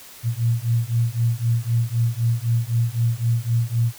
sine beating tone pair, 114.9 / 118.8 Hz, A#2 / A#2, -25 / +33 cents, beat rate 3.9 Hz, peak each -21 dBFS, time 0.23-3.93 s, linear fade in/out 50 ms, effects white hiss -43 dBFS RMS until 3.98 s

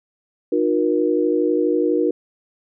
sine tone cluster, 308 / 360.2 / 475.1 Hz, D#4 / F#4 / A#4, -17 / -46 / +33 cents, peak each -20 dBFS, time 0.52-2.11 s, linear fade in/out 5 ms, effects none

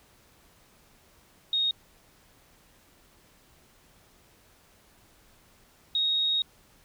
sine tone pair in turn, 3729 / 3755 Hz, A#7 / A#7, 0 / +12 cents, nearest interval unison, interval 12 cents, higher second, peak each -23 dBFS, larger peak neither, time 1.53-1.71 / 5.95-6.42 s, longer second, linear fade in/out 2 ms, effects pink hiss -60 dBFS RMS until 6.84 s

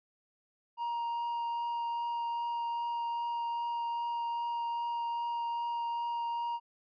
triangle tone with vibrato, 940 Hz, A#5, 14 cents sharp, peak -30 dBFS, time 0.77-6.6 s, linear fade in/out 50 ms, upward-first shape triangle, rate 2.5 Hz, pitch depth 8 cents each way, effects resampled to 11025 Hz

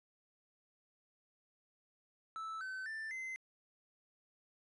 triangle tone with pitch steps, 1314 / 1526.9 / 1774.4 / 2062 Hz, E6 / G6 / A6 / C7, -6 / -46 / +14 / -26 cents, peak -39 dBFS, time 2.36-3.36 s, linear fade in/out 0 ms, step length 250 ms, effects resampled to 24000 Hz

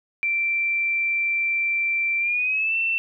sine tone with pitch glide, 2349 to 2683 Hz, D7 to E7, 0 to +30 cents, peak -20 dBFS, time 0.23-2.98 s, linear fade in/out 0 ms, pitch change +230 cents, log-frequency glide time 2.19-2.76 s, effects none

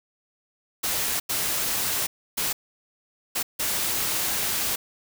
white noise bursts at uneven times, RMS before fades -26 dBFS, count 5, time 0.83-1.2 / 1.29-2.07 / 2.37-2.53 / 3.35-3.43 / 3.59-4.76 s, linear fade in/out 10 ms, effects none

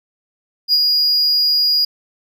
triangle tone with ADSR envelope, 4876 Hz, D#8, 36 cents flat, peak -8 dBFS, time 0.68-1.85 s, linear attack 51 ms, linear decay 41 ms, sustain -3 dB, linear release 6 ms, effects none

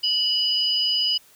sine tone pair together, 2948 / 4958 Hz, F#7 / D#8, -7 / -7 cents, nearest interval major sixth, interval 900 cents, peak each -22 dBFS, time 0.03-1.18 s, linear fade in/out 10 ms, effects white hiss -54 dBFS RMS until 1.35 s

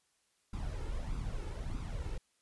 brown noise with flanger, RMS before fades -38 dBFS, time 0.53-2.18 s, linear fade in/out 5 ms, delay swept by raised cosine 0.81 to 2.31 ms, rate 1.6 Hz, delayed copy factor +0.6, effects white hiss -75 dBFS RMS until 2.41 s + resampled to 24000 Hz

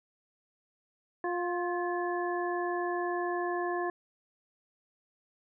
harmonic tone with a mistuned harmonic, 352.8 Hz, F4, 18 cents sharp, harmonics 1 / 2 / 3 / 5, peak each -32 / -35 / -37 / -39 dBFS, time 1.24-3.9 s, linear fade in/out 2 ms, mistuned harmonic 5, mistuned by -37 cents, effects none

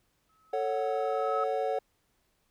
sine tone with exponential growth, 1290 Hz, E6, 38 cents flat, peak -28 dBFS, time 0.29-1.44 s, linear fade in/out 5 ms, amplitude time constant 250 ms
triangle chord, F# minor, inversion first, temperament just, 444 / 555 / 740 Hz, A4 / C#5 / F#5, +16 / +2 / 0 cents, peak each -30 dBFS, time 0.53-1.79 s, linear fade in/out 5 ms
effects pink hiss -73 dBFS RMS until 2.5 s

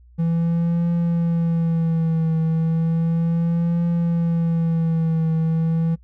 triangle tone with vibrato, 165.7 Hz, E3, 9 cents sharp, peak -15 dBFS, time 0.18-5.96 s, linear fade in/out 20 ms, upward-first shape triangle, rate 0.34 Hz, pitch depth 52 cents each way, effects noise-tail reverb RT60 0.1 s tail -25 dB re dry + added 60 Hz sine -46 dBFS peak until 6.03 s

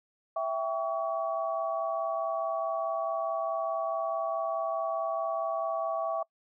sine chord, C# diminished, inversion first, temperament equal with one note detuned, 659.3 / 784 / 1129.4 Hz, E5 / G5 / C#6, 0 / 0 / +32 cents, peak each -30 / -36 / -34 dBFS, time 0.36-6.23 s, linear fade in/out 5 ms, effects noise-tail reverb RT60 0.1 s tail -25 dB re dry

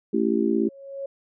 sine chord, A dominant seventh, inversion none, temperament equal with one note detuned, 220 / 277.2 / 334.8 / 392 Hz, A3 / C#4 / E4 / G4, 0 / 0 / +27 / 0 cents, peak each -24 / -27 / -24 / -25 dBFS, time 0.13-0.69 s, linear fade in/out 10 ms
sine tone with exponential growth, 550 Hz, C#5, 14 cents flat, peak -27 dBFS, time 0.32-1.06 s, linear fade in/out 5 ms, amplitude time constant 160 ms
effects none

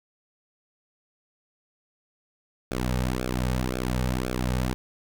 sawtooth tone with flanger, 62.7 Hz, B1, 27 cents sharp, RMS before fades -27 dBFS, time 2.71-4.74 s, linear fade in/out 0 ms, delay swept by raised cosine 1 to 3 ms, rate 1.9 Hz, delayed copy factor -0.95, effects none

